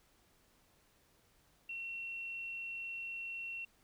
sine tone, 2722 Hz, F7, 45 cents flat, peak -40 dBFS, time 1.69-3.65 s, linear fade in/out 5 ms, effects pink hiss -70 dBFS RMS until 3.83 s

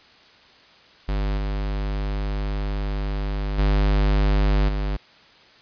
square tone with level steps, 50.1 Hz, G1, 38 cents sharp, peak -22 / -24 / -17 / -23 dBFS, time 1.08-4.97 s, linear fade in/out 10 ms, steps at 1.37 / 3.58 / 4.68 s, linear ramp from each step 10 ms, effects white hiss -51 dBFS RMS until 5.61 s + resampled to 11025 Hz

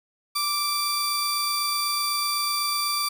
sawtooth tone pair together, 1173 / 4664 Hz, D6 / D8, -2 / -13 cents, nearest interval 2 octaves, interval 2389 cents, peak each -23 dBFS, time 0.35-3.09 s, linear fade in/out 10 ms, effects none

